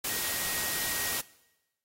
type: tone in noise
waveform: sine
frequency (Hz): 1887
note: A#6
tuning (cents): +21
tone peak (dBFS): -40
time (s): 0.09-1.18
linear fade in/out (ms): 5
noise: white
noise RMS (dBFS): -32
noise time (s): 0.04-1.21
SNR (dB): -11
effects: noise-tail reverb RT60 1.0 s tail -21 dB re dry + AAC 48 kbps